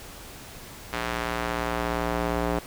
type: tone with band-pass filter sweep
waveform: square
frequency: 58.6 Hz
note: A#1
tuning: 10 cents sharp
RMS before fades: -28 dBFS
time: 0.93-2.59 s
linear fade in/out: 0 ms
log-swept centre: 1800 to 650 Hz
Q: 0.72
effects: pink hiss -43 dBFS RMS until 2.66 s